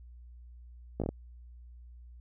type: slowing click train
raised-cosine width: 2 ms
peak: -19 dBFS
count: 5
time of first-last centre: 1-1.09 s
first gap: 17 ms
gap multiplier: 1.19
effects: added 60 Hz sine -48 dBFS peak until 2.2 s